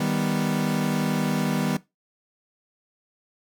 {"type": "chord", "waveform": "40% pulse", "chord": "Eb augmented", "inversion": "none", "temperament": "equal", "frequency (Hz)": [155.56, 196, 246.9], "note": ["Eb3", "G3", "B3"], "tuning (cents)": [0, 0, 0], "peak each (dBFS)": -26, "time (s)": [0, 1.77], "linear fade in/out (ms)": 5, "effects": ["noise-tail reverb RT60 0.2 s tail -18 dB re dry"]}